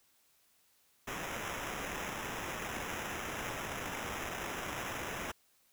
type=noise with sample-and-hold; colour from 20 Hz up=white; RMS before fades=-40 dBFS; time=1.07-5.32 s; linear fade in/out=10 ms; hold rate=4410 Hz; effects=white hiss -70 dBFS RMS until 5.72 s